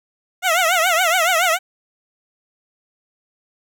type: tone with vibrato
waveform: 15% pulse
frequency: 694 Hz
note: F5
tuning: 11 cents flat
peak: -8 dBFS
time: 0.42-1.59 s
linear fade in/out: 50 ms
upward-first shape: triangle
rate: 7.1 Hz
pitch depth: 180 cents each way
effects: none